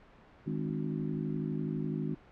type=harmonic tone with a mistuned harmonic; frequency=52 Hz; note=G#1; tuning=3 cents sharp; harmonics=3 / 4 / 5 / 6 / 7; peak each=-35 / -37 / -39 / -41 / -42 dBFS; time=0.46-2.15 s; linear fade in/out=10 ms; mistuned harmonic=6; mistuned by=-45 cents; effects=pink hiss -57 dBFS RMS until 2.31 s + low-pass 2000 Hz 12 dB/octave